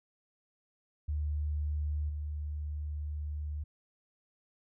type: tone with level steps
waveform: sine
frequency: 74.7 Hz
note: D2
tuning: 30 cents sharp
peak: -30 / -34 dBFS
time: 1.08-3.64 s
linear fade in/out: 10 ms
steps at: 2.09 s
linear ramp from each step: 5 ms
effects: none